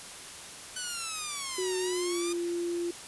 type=linear two-way sweep; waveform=5% pulse; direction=down then up; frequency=1509 to 900 to 1224 Hz; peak=-22 dBFS; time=0.76-2.33 s; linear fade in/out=5 ms; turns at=1.77 s
type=tone with pitch glide; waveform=sine; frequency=370 to 345.2 Hz; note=F#4 to F4; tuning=0 to -20 cents; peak=-29 dBFS; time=1.58-2.91 s; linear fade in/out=5 ms; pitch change=-120 cents; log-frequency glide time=1.79-2.19 s
effects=white hiss -44 dBFS RMS until 3.07 s + resampled to 24000 Hz